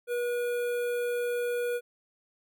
square tone with notch filter, 483.6 Hz, B4, 36 cents flat, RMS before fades -30 dBFS, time 0.07-1.81 s, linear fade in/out 50 ms, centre 5300 Hz, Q 0.54, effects none

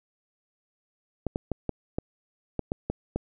clicks, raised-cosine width 2 ms, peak -14 dBFS, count 9, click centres 1.267 / 1.359 / 1.517 / 1.693 / 1.985 / 2.593 / 2.719 / 2.9 / 3.16 s, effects none

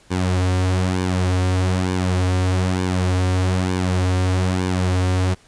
sawtooth tone with flanger, 92 Hz, F#2, 9 cents flat, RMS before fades -19 dBFS, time 0.1-5.35 s, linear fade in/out 20 ms, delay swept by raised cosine 1.5 to 6.2 ms, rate 1.1 Hz, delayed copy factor -0.65, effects pink hiss -52 dBFS RMS until 5.47 s + resampled to 22050 Hz

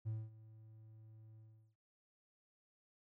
triangle tone with ADSR envelope, 109.9 Hz, A2, 2 cents flat, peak -34 dBFS, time 0.05-1.76 s, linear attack 27 ms, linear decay 220 ms, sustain -20 dB, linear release 380 ms, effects tanh soft clip ceiling -32 dBFS

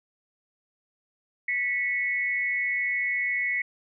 sine tone pair together, 1963 / 2203 Hz, B6 / C#7, -11 / -11 cents, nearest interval major second, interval 200 cents, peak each -27 dBFS, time 1.48-3.62 s, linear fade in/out 5 ms, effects none

